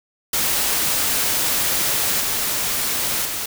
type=noise with level steps; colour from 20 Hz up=white; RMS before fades=-20 / -22 / -26 dBFS; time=0.33-3.46 s; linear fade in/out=5 ms; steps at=2.2 / 3.25 s; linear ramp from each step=5 ms; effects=none